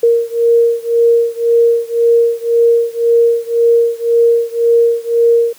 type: beating tone pair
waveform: sine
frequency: 465.9 / 467.8 Hz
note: A#4 / A#4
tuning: -1 / +6 cents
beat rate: 1.9 Hz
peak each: -11 / -12 dBFS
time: 0.03-5.53 s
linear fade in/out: 5 ms
effects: white hiss -43 dBFS RMS until 5.58 s + high-pass 100 Hz 12 dB/octave